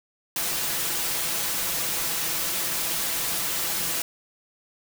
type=noise with comb filter; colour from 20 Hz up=white; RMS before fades=-27 dBFS; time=0.36-4.02 s; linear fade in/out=2 ms; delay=6 ms; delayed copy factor=+0.5; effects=none